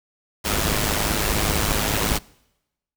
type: noise with amplitude modulation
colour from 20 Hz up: pink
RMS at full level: -19 dBFS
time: 0.44-2.19 s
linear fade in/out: 20 ms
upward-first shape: sine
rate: 105 Hz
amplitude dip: 65%
effects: noise-tail reverb RT60 0.9 s tail -24 dB re dry